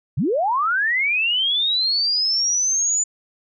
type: linear sweep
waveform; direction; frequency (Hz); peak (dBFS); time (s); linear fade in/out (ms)
sine; up; 99.9 to 7050; -17; 0.17-3.04; 10
effects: none